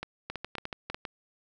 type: clicks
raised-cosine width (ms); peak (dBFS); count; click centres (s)
0.3; -19; 11; 0.03 / 0.3 / 0.357 / 0.446 / 0.553 / 0.583 / 0.654 / 0.728 / 0.9 / 0.945 / 1.052
effects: none